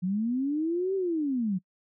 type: linear two-way sweep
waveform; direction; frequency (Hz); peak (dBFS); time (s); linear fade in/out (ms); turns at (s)
sine; up then down; 174.61 to 392 to 175.1; -25; 0.02-1.59; 20; 0.95
effects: noise-tail reverb RT60 0.1 s tail -26 dB re dry